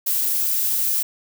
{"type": "noise with high-pass filter sweep", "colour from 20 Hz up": "violet", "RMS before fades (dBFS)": -21, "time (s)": [0.06, 1.03], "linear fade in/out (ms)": 10, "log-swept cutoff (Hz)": [490, 240], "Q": 9.9, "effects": []}